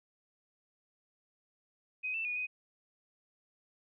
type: tone with pitch steps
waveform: sine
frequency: 2512 / 2662 / 2457 / 2501 Hz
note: D#7 / E7 / D#7 / D#7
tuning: +16 / +16 / -22 / +8 cents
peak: -33 dBFS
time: 2.03-2.47 s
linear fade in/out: 20 ms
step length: 110 ms
effects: none